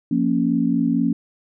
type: chord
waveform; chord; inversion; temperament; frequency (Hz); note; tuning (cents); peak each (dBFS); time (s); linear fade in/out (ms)
sine; Bb minor; second; equal; 174.61 / 233.1 / 277.2; F3 / Bb3 / Db4; 0 / 0 / 0; -23 / -20 / -20; 0.11-1.13; 5
effects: none